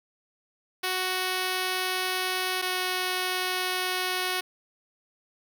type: tone pair in turn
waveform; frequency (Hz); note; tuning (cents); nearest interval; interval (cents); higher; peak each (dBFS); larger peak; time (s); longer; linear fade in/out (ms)
5% pulse; 370.4 / 368.1; F#4 / F#4; +2 / -9; unison; 11; first; -15; neither; 0.83-2.62 / 2.62-4.41; neither; 10
effects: none